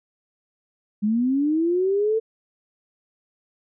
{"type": "linear sweep", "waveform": "sine", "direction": "up", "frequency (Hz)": [202.6, 451.2], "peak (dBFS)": -18, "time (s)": [1.02, 2.2], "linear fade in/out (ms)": 20, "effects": []}